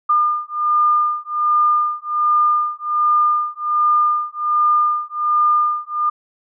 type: beating tone pair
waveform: sine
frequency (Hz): 1207 / 1208.3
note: D6 / D6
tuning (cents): +47 / +49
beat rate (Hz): 1.3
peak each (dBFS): -17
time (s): 0.09-6.1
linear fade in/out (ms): 10
effects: none